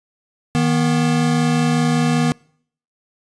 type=tone pair together; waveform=square; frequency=156.7 / 242 Hz; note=D#3 / B3; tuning=+13 / -35 cents; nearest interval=minor sixth; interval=752 cents; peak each=-18 dBFS; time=0.55-2.32 s; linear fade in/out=0 ms; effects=noise-tail reverb RT60 0.6 s tail -26 dB re dry + resampled to 22050 Hz